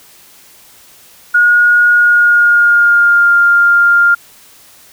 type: tone with pitch glide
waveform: sine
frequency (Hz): 1441 to 1400.8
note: F#6 to F6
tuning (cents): -46 to +5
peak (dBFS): -5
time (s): 1.34-4.15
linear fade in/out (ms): 10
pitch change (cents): -49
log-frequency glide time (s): 1.91-3.33
effects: white hiss -42 dBFS RMS until 4.92 s